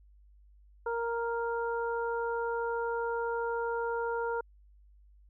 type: harmonic tone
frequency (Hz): 466.2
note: A#4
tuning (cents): 0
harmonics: 1 / 2 / 3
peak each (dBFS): -32 / -35 / -38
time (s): 0.86-4.41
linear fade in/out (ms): 5
effects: added 50 Hz sine -56 dBFS peak until 5.29 s